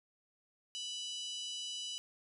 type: harmonic tone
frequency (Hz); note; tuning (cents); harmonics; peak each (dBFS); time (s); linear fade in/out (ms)
987.8; B5; 0; 3 / 4 / 5 / 6 / 7 / 8 / 9 / 10; -41 / -49 / -49 / -49 / -54 / -55 / -59 / -58; 0.75-1.98; 0
effects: none

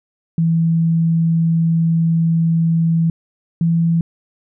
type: tone pair in turn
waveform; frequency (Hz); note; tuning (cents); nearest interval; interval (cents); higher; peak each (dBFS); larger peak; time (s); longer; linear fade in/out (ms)
sine; 164.81 / 166.72; E3 / E3; 0 / +20; unison; 20; second; -12; neither; 0.38-3.1 / 3.61-4.01; first; 2
effects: none

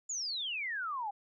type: exponential sweep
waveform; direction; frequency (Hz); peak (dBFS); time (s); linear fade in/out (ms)
sine; down; 7120 to 784; -34; 0.09-1.11; 10
effects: none

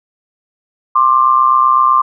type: tone pair together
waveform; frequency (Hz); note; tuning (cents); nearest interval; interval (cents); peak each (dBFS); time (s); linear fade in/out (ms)
sine; 1055.1 / 1183; C6 / D6; +14 / +12; major second; 198; -10; 0.95-2.02; 10
effects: none

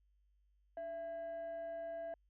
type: tone with frequency modulation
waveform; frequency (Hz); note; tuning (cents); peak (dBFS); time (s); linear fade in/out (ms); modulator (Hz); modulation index
sine; 668; E5; +23; -40; 0.77-2.14; 2; 963; 0.23
effects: tanh soft clip ceiling -37 dBFS + added 50 Hz sine -70 dBFS peak until 2.29 s

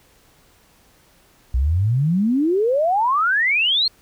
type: exponential sweep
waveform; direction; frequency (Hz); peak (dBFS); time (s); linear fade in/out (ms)
sine; up; 59.1 to 4334; -15; 1.54-3.88; 5
effects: pink hiss -55 dBFS RMS until 4.01 s

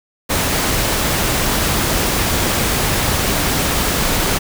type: noise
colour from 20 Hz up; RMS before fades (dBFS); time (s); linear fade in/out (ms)
pink; -17; 0.29-4.39; 20
effects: none

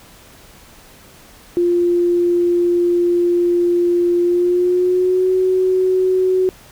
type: tone with pitch glide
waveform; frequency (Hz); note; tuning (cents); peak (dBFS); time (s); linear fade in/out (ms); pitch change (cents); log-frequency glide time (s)
sine; 349.2 to 372.1; F4 to F#4; 0 to +10; -12; 1.57-6.49; 0; +110; 4.22-5.31
effects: pink hiss -44 dBFS RMS until 6.71 s

